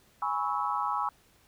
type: chord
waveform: sine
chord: C# minor seventh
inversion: second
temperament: equal with one note detuned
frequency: 830.6 / 987.8 / 1108.7 / 1301.9 Hz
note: G#5 / B5 / C#6 / E6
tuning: 0 / 0 / 0 / -22 cents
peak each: -33 dBFS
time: 0.22-1.09 s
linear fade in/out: 2 ms
effects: pink hiss -63 dBFS RMS until 1.47 s